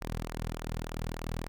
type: tone with flanger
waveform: sawtooth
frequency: 40.17 Hz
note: E1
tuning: 44 cents flat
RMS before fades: -37 dBFS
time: 0.01-1.48 s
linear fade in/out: 0 ms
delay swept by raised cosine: 0.23 to 3.33 ms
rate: 3.4 Hz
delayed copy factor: -0.55
effects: none